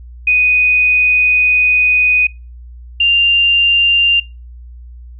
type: tone pair in turn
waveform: sine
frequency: 2489 / 2789 Hz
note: D#7 / F7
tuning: 0 / -3 cents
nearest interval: major second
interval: 197 cents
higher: second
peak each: -8 dBFS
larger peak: neither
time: 0.27-2.27 / 3-4.2 s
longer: first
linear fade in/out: 5 ms
effects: noise-tail reverb RT60 0.3 s tail -25 dB re dry + added 60 Hz sine -31 dBFS peak until 5.19 s